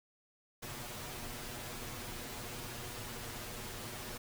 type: noise with comb filter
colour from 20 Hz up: pink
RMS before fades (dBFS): -44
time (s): 0.62-4.18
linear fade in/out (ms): 10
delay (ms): 8.3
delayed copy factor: +0.9
effects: none